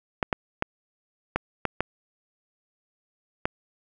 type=clicks; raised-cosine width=0.5 ms; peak=-8 dBFS; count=7; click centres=0.228 / 0.328 / 0.624 / 1.36 / 1.653 / 1.806 / 3.455 s; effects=none